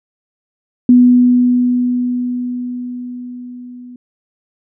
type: tone with level ramp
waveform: sine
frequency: 246.9 Hz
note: B3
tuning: in tune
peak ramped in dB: -3 to -31 dBFS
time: 0.89-3.96 s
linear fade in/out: 2 ms
effects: none